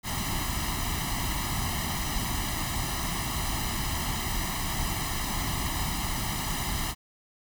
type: noise with comb filter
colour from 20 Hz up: pink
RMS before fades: -30 dBFS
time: 0.03-6.95 s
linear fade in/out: 50 ms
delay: 1 ms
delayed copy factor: +0.8
effects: none